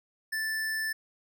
square tone, 1760 Hz, A6, in tune, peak -30 dBFS, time 0.32-0.93 s, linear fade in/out 10 ms, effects none

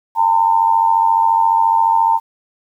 sine tone with amplitude modulation, 909 Hz, A#5, 44 cents flat, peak -7 dBFS, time 0.15-2.2 s, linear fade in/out 50 ms, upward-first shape sine, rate 94.4 Hz, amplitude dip 70%, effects 8-bit

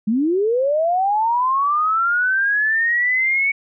sine linear sweep, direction up, 202 to 2243 Hz, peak -15 dBFS, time 0.07-3.52 s, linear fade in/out 10 ms, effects none

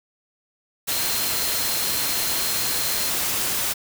sine tone in noise, 4171 Hz, C8, 6 cents flat, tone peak -31 dBFS, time 0.9-3.11 s, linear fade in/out 20 ms, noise white, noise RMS -24 dBFS, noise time 0.87-3.74 s, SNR -10 dB, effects none

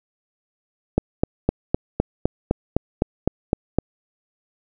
click train, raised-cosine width 2 ms, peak -3 dBFS, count 12, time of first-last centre 0.98-3.786 s, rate 3.92 Hz, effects none

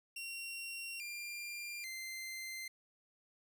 sawtooth tone with pitch steps, 2745 / 2390 / 2080 Hz, F7 / D7 / C7, -31 / +30 / -11 cents, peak -39 dBFS, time 0.16-2.68 s, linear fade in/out 5 ms, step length 840 ms, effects none

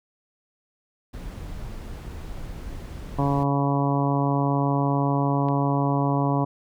brown noise, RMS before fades -35 dBFS, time 1.13-3.44 s, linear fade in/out 10 ms
harmonic tone, 140.4 Hz, C#3, 22 cents sharp, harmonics 1 / 2 / 3 / 4 / 5 / 6 / 7 / 8, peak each -23 / -25 / -32 / -32 / -30 / -34 / -29 / -35 dBFS, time 3.18-6.45 s, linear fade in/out 10 ms
click, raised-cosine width 0.3 ms, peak -27 dBFS, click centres 5.486 s
effects none

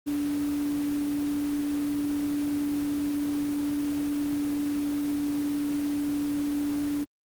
sine tone in noise, 290 Hz, D4, 22 cents flat, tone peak -25 dBFS, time 0.06-7.05 s, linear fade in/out 20 ms, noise pink, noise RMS -40 dBFS, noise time 0.06-7.05 s, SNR +12 dB, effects high-pass 60 Hz 12 dB/octave + Opus 24 kbps

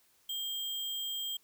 sine tone with sample-and-hold, 3200 Hz, G7, 35 cents sharp, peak -34 dBFS, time 0.29-1.37 s, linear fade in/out 5 ms, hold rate 11025 Hz, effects white hiss -68 dBFS RMS until 1.43 s

